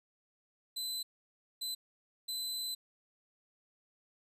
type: tone bursts at uneven times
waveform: sawtooth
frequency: 4029 Hz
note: B7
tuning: 34 cents sharp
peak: -33 dBFS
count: 3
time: 0.76-1.03 / 1.61-1.75 / 2.28-2.75 s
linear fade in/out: 10 ms
effects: resampled to 32000 Hz